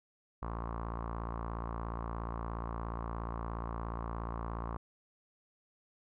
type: tone with low-pass filter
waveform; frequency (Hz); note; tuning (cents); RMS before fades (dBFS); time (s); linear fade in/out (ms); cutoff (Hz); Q
sawtooth; 57; A#1; -38; -39; 0.42-4.77; 5; 1100; 5.1
effects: none

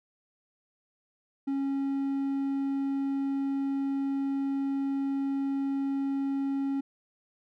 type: tone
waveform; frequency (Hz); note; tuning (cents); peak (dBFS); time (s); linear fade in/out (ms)
triangle; 274.6; C#4; -16; -25; 1.47-6.81; 10
effects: none

